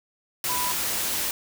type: tone in noise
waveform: sine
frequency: 990 Hz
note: B5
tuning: 4 cents sharp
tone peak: -28 dBFS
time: 0.49-0.72 s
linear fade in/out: 2 ms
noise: white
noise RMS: -27 dBFS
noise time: 0.44-1.31 s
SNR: -4 dB
effects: none